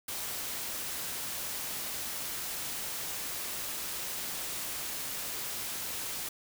white noise, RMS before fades -37 dBFS, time 0.08-6.29 s, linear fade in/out 5 ms, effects none

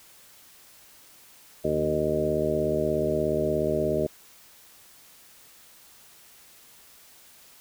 harmonic tone with a mistuned harmonic, 76.8 Hz, D#2, 22 cents flat, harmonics 1 / 2 / 3 / 4 / 5 / 6 / 7 / 8, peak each -38 / -33 / -33 / -33 / -28 / -31 / -38 / -27 dBFS, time 1.64-4.07 s, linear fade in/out 10 ms, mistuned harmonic 2, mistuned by -28 cents, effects white hiss -53 dBFS RMS until 7.6 s

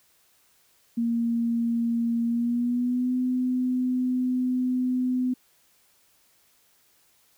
sine tone with pitch glide, 233.1 to 252.7 Hz, A#3 to B3, 0 to +40 cents, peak -22 dBFS, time 0.97-5.34 s, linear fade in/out 10 ms, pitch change +140 cents, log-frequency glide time 2.25-3.15 s, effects white hiss -63 dBFS RMS until 7.37 s

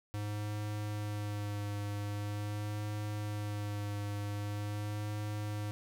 square tone with vibrato, 103.83 Hz, G#2, in tune, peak -36 dBFS, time 0.14-5.71 s, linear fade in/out 0 ms, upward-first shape sine, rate 0.44 Hz, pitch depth 21 cents each way, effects none

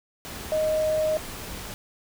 sine tone in noise, 622.3 Hz, D#5, in tune, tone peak -21 dBFS, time 0.52-1.17 s, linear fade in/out 0 ms, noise pink, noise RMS -37 dBFS, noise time 0.25-1.74 s, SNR +13 dB, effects none

